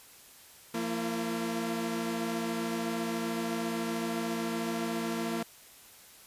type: tone cluster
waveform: sawtooth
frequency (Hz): 172.6 / 229.6 / 337.5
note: F3 / A#3 / E4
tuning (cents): -20 / -26 / +41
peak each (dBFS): -37 / -29 / -32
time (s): 0.74-5.43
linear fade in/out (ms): 5
effects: white hiss -54 dBFS RMS until 6.26 s + resampled to 32000 Hz